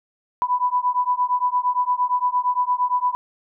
sine beating tone pair, 987.8 / 996.5 Hz, B5 / B5, 0 / +15 cents, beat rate 8.7 Hz, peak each -21 dBFS, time 0.42-3.15 s, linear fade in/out 0 ms, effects none

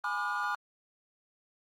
triangle chord, G# diminished seventh, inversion none, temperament just, 830.6 / 996.7 / 1196.1 / 1435.3 Hz, G#5 / B5 / D6 / F6, 0 / +16 / +31 / +47 cents, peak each -35 / -36 / -33 / -32 dBFS, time 0.04-0.55 s, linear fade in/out 2 ms, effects Opus 24 kbps

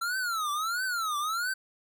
square tone with vibrato, 1340 Hz, E6, 28 cents sharp, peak -29 dBFS, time 0.01-1.54 s, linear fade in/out 10 ms, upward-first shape triangle, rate 1.5 Hz, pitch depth 260 cents each way, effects none

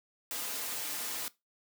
white noise with comb filter, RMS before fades -37 dBFS, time 0.31-1.28 s, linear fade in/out 0 ms, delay 5.3 ms, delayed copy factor -0.5, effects noise-tail reverb RT60 0.2 s tail -19 dB re dry + high-pass 200 Hz 12 dB/octave

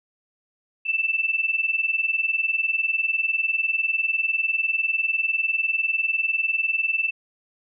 sine tone pair together, 2646 / 2666 Hz, E7 / E7, +6 / +19 cents, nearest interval unison, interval 13 cents, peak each -23 / -24 dBFS, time 0.85-7.11 s, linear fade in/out 20 ms, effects none

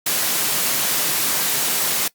white high-pass noise, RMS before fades -20 dBFS, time 0.06-2.08 s, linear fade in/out 5 ms, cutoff 120 Hz, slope 96 dB/octave, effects noise-tail reverb RT60 0.1 s tail -21 dB re dry + Opus 48 kbps

